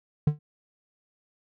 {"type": "tone with exponential decay", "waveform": "triangle", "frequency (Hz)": 149.3, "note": "D3", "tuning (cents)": 29, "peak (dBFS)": -12, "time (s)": [0.27, 0.39], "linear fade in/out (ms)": 5, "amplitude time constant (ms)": 24, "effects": []}